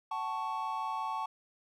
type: chord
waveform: triangle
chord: F# minor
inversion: none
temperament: equal with one note detuned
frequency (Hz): 754.7 / 880 / 1108.7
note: F#5 / A5 / C#6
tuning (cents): +34 / 0 / 0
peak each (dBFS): -39 / -34 / -35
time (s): 0.11-1.26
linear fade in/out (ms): 5
effects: none